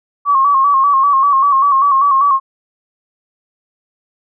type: tone with vibrato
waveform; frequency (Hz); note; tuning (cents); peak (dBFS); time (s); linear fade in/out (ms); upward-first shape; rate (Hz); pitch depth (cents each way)
sine; 1108.7; C#6; 0; -8; 0.25-2.4; 50; square; 5.1; 55
effects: none